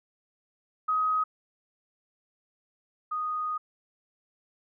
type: tone pair in turn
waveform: sine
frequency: 1261 / 1240.8 Hz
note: D#6 / D#6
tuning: +23 / -5 cents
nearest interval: unison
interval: 28 cents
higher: first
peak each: -23 / -28 dBFS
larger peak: first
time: 0.88-1.24 / 3.11-3.58 s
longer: second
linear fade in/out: 10 ms
effects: none